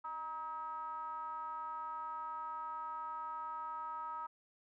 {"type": "ring-modulated tone", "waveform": "triangle", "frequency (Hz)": 165.7, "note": "E3", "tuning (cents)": 9, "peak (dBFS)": -35, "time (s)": [0.04, 4.27], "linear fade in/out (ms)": 10, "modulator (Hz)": 1110, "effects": []}